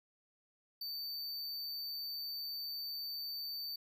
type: tone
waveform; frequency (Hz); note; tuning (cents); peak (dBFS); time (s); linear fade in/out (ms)
square; 4574; D8; -47; -40; 0.81-3.76; 5
effects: none